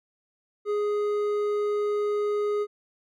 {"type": "tone with hard clipping", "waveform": "triangle", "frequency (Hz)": 415.3, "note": "G#4", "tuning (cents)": 0, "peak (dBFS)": -25, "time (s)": [0.65, 2.67], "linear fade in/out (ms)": 50, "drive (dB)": 10, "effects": []}